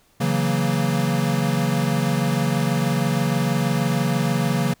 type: chord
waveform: square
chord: F# dominant seventh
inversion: second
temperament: equal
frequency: 138.59 / 164.81 / 185 / 233.1 Hz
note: C#3 / E3 / F#3 / A#3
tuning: 0 / 0 / 0 / 0 cents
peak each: -24 / -25 / -26 / -26 dBFS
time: 0.2-4.74 s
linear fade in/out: 10 ms
effects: pink hiss -59 dBFS RMS until 4.8 s

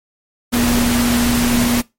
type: tone in noise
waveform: sine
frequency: 240 Hz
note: B3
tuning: 49 cents flat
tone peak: -14 dBFS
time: 0.52-1.82 s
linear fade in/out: 20 ms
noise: pink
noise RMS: -19 dBFS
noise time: 0.52-1.82 s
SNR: +2 dB
effects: noise-tail reverb RT60 0.2 s tail -21 dB re dry + MP3 64 kbps

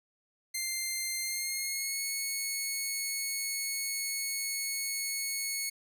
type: tone with pitch glide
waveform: 10% pulse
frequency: 2093 to 2201 Hz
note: C7 to C#7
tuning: 0 to -13 cents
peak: -23 dBFS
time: 0.54-5.7 s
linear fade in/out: 10 ms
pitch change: +87 cents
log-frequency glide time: 1.2-2.01 s
effects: none

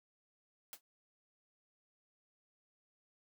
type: noise with exponential decay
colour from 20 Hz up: white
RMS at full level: -43 dBFS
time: 0.73-0.81 s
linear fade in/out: 1 ms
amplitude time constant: 16 ms
effects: high-pass 200 Hz 12 dB/octave

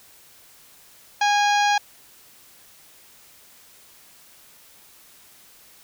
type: harmonic tone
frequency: 822 Hz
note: G#5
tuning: 18 cents flat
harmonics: 1 / 2 / 3 / 4 / 5 / 6 / 7 / 8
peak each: -18 / -24 / -28 / -30 / -32 / -34 / -35 / -36 dBFS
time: 1.21-1.78 s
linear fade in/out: 5 ms
effects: white hiss -51 dBFS RMS until 5.83 s

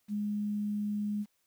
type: tone with quantisation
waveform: sine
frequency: 207.7 Hz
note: G#3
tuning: in tune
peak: -30 dBFS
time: 0.08-1.26 s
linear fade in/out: 50 ms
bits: 10
effects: white hiss -75 dBFS RMS until 1.46 s

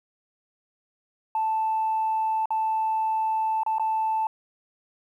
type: tone with dropouts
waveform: sine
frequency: 880 Hz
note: A5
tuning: in tune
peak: -21 dBFS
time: 1.35-4.27 s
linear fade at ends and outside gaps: 2 ms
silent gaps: 2.457-2.505 / 3.634-3.663 / 3.784-3.796 s
effects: tanh soft clip ceiling -18 dBFS + 10-bit

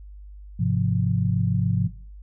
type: chord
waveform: sine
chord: F minor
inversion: first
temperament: equal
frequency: 103.83 / 130.81 / 174.61 Hz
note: Ab2 / C3 / F3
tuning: 0 / 0 / 0 cents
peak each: -24 dBFS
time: 0.59-1.88 s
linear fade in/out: 10 ms
effects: noise-tail reverb RT60 0.4 s tail -17 dB re dry + added 50 Hz sine -39 dBFS peak until 2.22 s

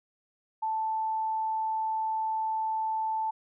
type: tone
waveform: sine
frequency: 880 Hz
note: A5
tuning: in tune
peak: -27 dBFS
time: 0.62-3.31 s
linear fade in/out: 10 ms
effects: none

